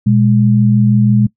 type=tone pair together; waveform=sine; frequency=120.5 / 206.6 Hz; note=B2 / G#3; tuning=-42 / -9 cents; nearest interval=major sixth; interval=933 cents; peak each=-10 dBFS; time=0.06-1.27 s; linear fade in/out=10 ms; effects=noise-tail reverb RT60 0.1 s tail -21 dB re dry